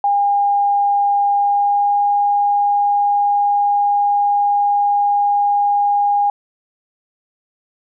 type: tone with pitch glide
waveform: sine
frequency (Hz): 810 to 815.2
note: G#5 to G#5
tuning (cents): -43 to -32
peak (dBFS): -12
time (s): 0.04-6.3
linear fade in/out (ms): 2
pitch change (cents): +11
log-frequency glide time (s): 1.37-1.99
effects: none